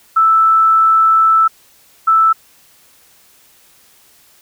sine tone pair in turn, 1318.5 / 1318.5 Hz, E6 / E6, 0 / 0 cents, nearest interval unison, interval 0 cents, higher neither, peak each -7 dBFS, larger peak neither, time 0.16-1.48 / 2.07-2.33 s, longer first, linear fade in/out 10 ms, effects white hiss -49 dBFS RMS until 4.41 s

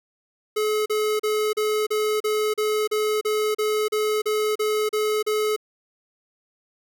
square tone bursts, 427.2 Hz, G#4, 49 cents sharp, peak -21 dBFS, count 15, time 0.56-5.564 s, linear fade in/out 10 ms, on 300 ms, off 36 ms, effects none

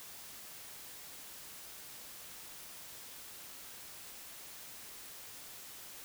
silence, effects white hiss -50 dBFS RMS until 6.04 s

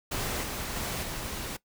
pink noise with level steps, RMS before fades -32 / -35 / -33 / -36 dBFS, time 0.11-1.57 s, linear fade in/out 10 ms, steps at 0.43 / 0.76 / 1.03 s, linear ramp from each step 5 ms, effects noise-tail reverb RT60 0.1 s tail -19 dB re dry

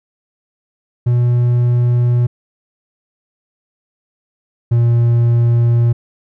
triangle tone pair in turn, 121.3 / 118.19 Hz, B2 / A#2, -31 / +24 cents, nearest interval unison, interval 45 cents, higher first, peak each -8 / -7 dBFS, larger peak second, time 1.06-2.27 / 4.71-5.93 s, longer second, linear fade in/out 10 ms, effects none

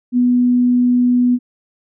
sine tone, 246.3 Hz, B3, 5 cents flat, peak -10 dBFS, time 0.12-1.39 s, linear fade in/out 50 ms, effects none

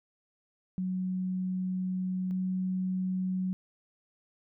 sine tone pair in turn, 185 / 185.7 Hz, F#3 / F#3, 0 / +7 cents, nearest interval unison, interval 7 cents, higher second, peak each -29 / -28 dBFS, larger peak second, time 0.78-2.31 / 2.31-3.53 s, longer first, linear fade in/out 0 ms, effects none

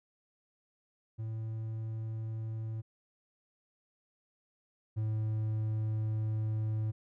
triangle tone pair in turn, 111 / 108.84 Hz, A2 / A2, +16 / -18 cents, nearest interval unison, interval 34 cents, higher first, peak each -33 / -28 dBFS, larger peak second, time 1.18-2.82 / 4.96-6.92 s, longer second, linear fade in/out 20 ms, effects none

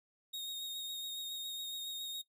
40% pulse tone with vibrato, 3729 Hz, A#7, in tune, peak -38 dBFS, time 0.33-2.22 s, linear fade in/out 10 ms, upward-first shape sine, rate 7.2 Hz, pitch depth 20 cents each way, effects noise-tail reverb RT60 0.1 s tail -18 dB re dry

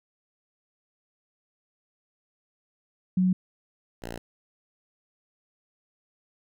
sine / 5% pulse tone pair in turn, 184.4 / 57.97 Hz, F#3 / A#1, -6 / -9 cents, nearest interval octave + minor sixth, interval 2003 cents, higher first, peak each -19 / -24 dBFS, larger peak first, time 3.17-3.33 / 4.02-4.18 s, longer neither, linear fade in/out 5 ms, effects none

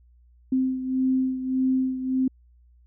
sine beating tone pair, 259.9 / 261.6 Hz, C4 / C4, -11 / 0 cents, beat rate 1.7 Hz, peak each -22 / -28 dBFS, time 0.52-2.28 s, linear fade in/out 5 ms, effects added 60 Hz sine -53 dBFS peak until 2.86 s

